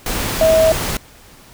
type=tone in noise; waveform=sine; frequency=642 Hz; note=E5; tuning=46 cents flat; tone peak=-9 dBFS; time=0.41-0.72 s; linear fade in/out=2 ms; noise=pink; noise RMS=-21 dBFS; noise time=0.06-0.97 s; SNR=+9 dB; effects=pink hiss -44 dBFS RMS until 1.53 s